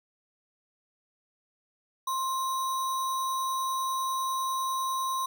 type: tone with sample-and-hold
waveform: sine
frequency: 1055 Hz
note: C6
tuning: 14 cents sharp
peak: -27 dBFS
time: 2.07-5.26 s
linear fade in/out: 5 ms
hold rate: 4900 Hz
effects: none